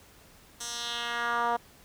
10% pulse tone with band-pass filter sweep, 236.9 Hz, A#3, 28 cents sharp, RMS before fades -31 dBFS, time 0.6-1.57 s, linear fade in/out 10 ms, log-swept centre 7200 to 790 Hz, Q 1.8, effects pink hiss -56 dBFS RMS until 1.84 s

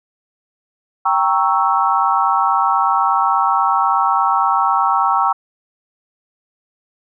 sine chord, G diminished seventh, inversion none, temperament equal, 784 / 932.3 / 1108.7 / 1318.5 Hz, G5 / Bb5 / Db6 / Fb6, 0 / 0 / 0 / 0 cents, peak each -18 dBFS, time 1.05-5.33 s, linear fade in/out 10 ms, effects none

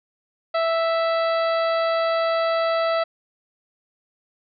harmonic tone, 659.3 Hz, E5, in tune, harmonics 1 / 2 / 3 / 4 / 5 / 6 / 7, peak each -20 / -25 / -32 / -37 / -39 / -37 / -39 dBFS, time 0.54-3.04 s, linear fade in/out 10 ms, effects none

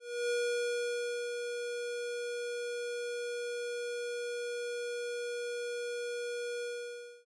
square tone with ADSR envelope, 480.5 Hz, B4, 48 cents flat, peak -30 dBFS, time 0-7.25 s, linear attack 300 ms, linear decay 1000 ms, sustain -6 dB, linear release 630 ms, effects resampled to 22050 Hz

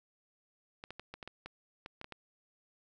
clicks, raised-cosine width 0.3 ms, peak -28 dBFS, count 11, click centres 0.839 / 0.906 / 0.996 / 1.14 / 1.228 / 1.276 / 1.46 / 1.861 / 2.014 / 2.044 / 2.123 s, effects none

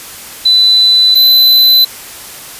sine / square tone pair in turn, 3999 / 4019 Hz, B7 / B7, +21 / +30 cents, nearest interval unison, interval 9 cents, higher second, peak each -4 dBFS, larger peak neither, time 0.45-1.15 / 1.15-1.85 s, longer neither, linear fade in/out 10 ms, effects white hiss -29 dBFS RMS until 2.59 s + resampled to 32000 Hz

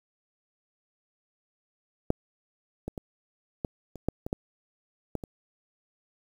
clicks, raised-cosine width 2 ms, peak -9 / -20 / -22 / -16 / -28 / -12 / -20 / -14 / -17 / -24 dBFS, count 10, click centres 2.104 / 2.88 / 2.978 / 3.648 / 3.957 / 4.086 / 4.265 / 4.329 / 5.153 / 5.238 s, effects 8-bit

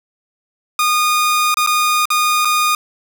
sawtooth tone with dropouts, 1226 Hz, D#6, 26 cents flat, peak -9 dBFS, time 0.79-2.75 s, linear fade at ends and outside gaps 2 ms, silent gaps 1.543-1.57 / 1.664-1.672 / 2.055-2.103 / 2.449-2.453 s, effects 7-bit

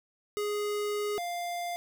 square tone pair in turn, 415.3 / 698.4 Hz, G#4 / F5, 0 / 0 cents, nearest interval major sixth, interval 900 cents, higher second, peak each -30 / -33 dBFS, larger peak first, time 0.37-1.18 / 1.18-1.76 s, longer first, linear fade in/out 0 ms, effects none

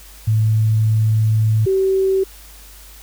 sine tone pair in turn, 109.5 / 383.5 Hz, A2 / G4, -8 / -38 cents, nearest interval octave + minor seventh, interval 2170 cents, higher second, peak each -12 / -13 dBFS, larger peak first, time 0.27-1.66 / 1.66-2.24 s, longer first, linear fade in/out 10 ms, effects added 50 Hz sine -41 dBFS peak until 3.02 s + white hiss -43 dBFS RMS until 3.02 s

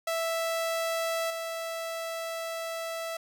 sawtooth tone with level steps, 659.3 Hz, E5, in tune, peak -24 / -29 dBFS, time 0.07-3.17 s, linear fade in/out 5 ms, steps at 1.3 s, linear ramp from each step 5 ms, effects none

